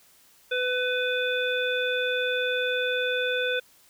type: harmonic tone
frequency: 500 Hz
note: B4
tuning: 21 cents sharp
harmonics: 1 / 3 / 5 / 7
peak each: -27 / -28 / -33 / -32 dBFS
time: 0.51-3.6 s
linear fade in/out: 10 ms
effects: white hiss -58 dBFS RMS until 3.89 s